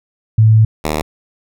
sine / 5% pulse tone pair in turn, 110 / 76.8 Hz, A2 / D#2, 0 / -22 cents, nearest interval tritone, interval 622 cents, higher first, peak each -5 dBFS, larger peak neither, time 0.38-0.65 / 0.84-1.02 s, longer first, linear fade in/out 5 ms, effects none

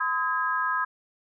sine tone cluster, 1021 / 1269 / 1634 Hz, C6 / D#6 / G#6, -43 / +34 / -29 cents, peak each -28 dBFS, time 0-0.85 s, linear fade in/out 10 ms, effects none

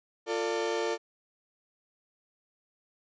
35% pulse chord, D minor, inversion first, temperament equal with one note detuned, 349.2 / 448.7 / 587.3 Hz, F4 / A4 / D5, 0 / +34 / 0 cents, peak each -32 / -29 / -34 dBFS, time 0.26-0.98 s, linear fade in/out 50 ms, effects resampled to 16000 Hz

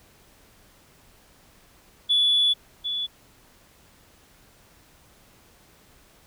sine tone pair in turn, 3434 / 3434 Hz, A7 / A7, -43 / -43 cents, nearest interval unison, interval 0 cents, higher neither, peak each -16 / -25 dBFS, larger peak first, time 2.09-2.54 / 2.84-3.07 s, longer first, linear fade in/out 20 ms, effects tanh soft clip ceiling -13 dBFS + pink hiss -56 dBFS RMS until 6.26 s

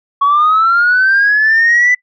sine linear sweep, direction up, 1108.7 to 2000 Hz, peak -6 dBFS, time 0.21-1.95 s, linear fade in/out 10 ms, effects noise-tail reverb RT60 0.1 s tail -22 dB re dry + tanh soft clip ceiling -4 dBFS

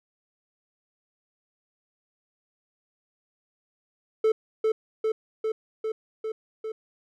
triangle tone with echo, 438.8 Hz, A4, 5 cents flat, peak -16 dBFS, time 4.24-4.32 s, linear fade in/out 5 ms, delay 400 ms, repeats 6, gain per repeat -2 dB, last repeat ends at 6.72 s, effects none

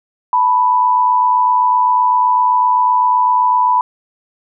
sine tone pair together, 880 / 987.8 Hz, A5 / B5, 0 / 0 cents, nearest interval major second, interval 200 cents, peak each -18 / -10 dBFS, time 0.33-3.81 s, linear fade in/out 2 ms, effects none

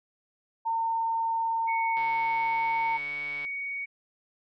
sine tone, 909 Hz, A#5, 44 cents flat, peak -25 dBFS, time 0.65-2.98 s, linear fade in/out 20 ms
sine tone with pitch glide, 2217 to 2239 Hz, C#7 to C#7, 0 to +17 cents, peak -31 dBFS, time 1.67-3.86 s, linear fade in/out 20 ms, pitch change +17 cents, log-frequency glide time 2.18-3.24 s
click train, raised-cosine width 0.3 ms, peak -29 dBFS, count 217, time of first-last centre 1.97-3.449 s, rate 146 Hz
effects none

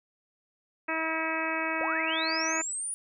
harmonic tone, 321.5 Hz, E4, 43 cents flat, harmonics 1 / 2 / 3 / 4 / 5 / 6 / 7 / 8, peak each -36 / -36 / -36 / -36 / -36 / -36 / -36 / -36 dBFS, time 0.88-2.62 s, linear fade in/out 10 ms
sine linear sweep, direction up, 493.9 to 9780 Hz, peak -31 dBFS, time 1.81-2.94 s, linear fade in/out 0 ms
effects none

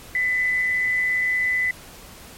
sine tone with amplitude modulation, 2000 Hz, B6, 21 cents sharp, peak -17 dBFS, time 0.15-1.71 s, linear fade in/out 2 ms, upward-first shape sine, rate 175 Hz, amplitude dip 35%, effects pink hiss -43 dBFS RMS until 2.37 s + MP3 64 kbps

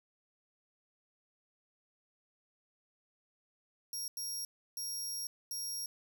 20% pulse tone bursts at uneven times, 5600 Hz, F8, 4 cents sharp, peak -32 dBFS, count 4, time 3.93-4.08 / 4.17-4.45 / 4.77-5.27 / 5.51-5.86 s, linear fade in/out 2 ms, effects none

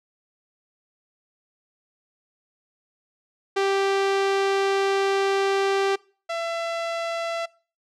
sawtooth tone pair in turn, 392 / 671.1 Hz, G4 / E5, 0 / +31 cents, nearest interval major sixth, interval 931 cents, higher second, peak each -16 / -22 dBFS, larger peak first, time 3.56-5.96 / 6.29-7.46 s, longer first, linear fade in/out 10 ms, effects noise-tail reverb RT60 0.4 s tail -23 dB re dry + low-pass 5000 Hz 12 dB/octave

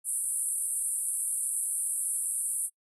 white band-pass noise, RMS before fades -31 dBFS, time 0.04-2.7 s, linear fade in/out 50 ms, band 8500 to 11000 Hz, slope 96 dB/octave, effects noise-tail reverb RT60 0.1 s tail -26 dB re dry

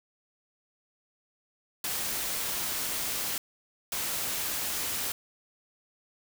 white noise bursts at uneven times, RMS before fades -32 dBFS, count 2, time 1.84-3.38 / 3.92-5.12 s, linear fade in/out 2 ms, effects none

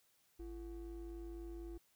triangle ring-modulated tone, 196 Hz, G3, in tune, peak -40 dBFS, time 0.39-1.78 s, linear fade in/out 10 ms, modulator 144 Hz, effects white hiss -74 dBFS RMS until 1.95 s

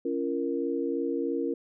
sine chord, Bb minor, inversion first, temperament equal with one note detuned, 277.2 / 340.3 / 466.2 Hz, Db4 / F4 / Bb4, 0 / -45 / 0 cents, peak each -31 dBFS, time 0.05-1.54 s, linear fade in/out 5 ms, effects none

